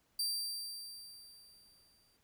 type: tone with exponential decay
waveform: sawtooth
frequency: 4695 Hz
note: D8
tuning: 1 cent flat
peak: -29 dBFS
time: 0.19-2.17 s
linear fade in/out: 5 ms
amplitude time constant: 430 ms
effects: pink hiss -74 dBFS RMS until 2.23 s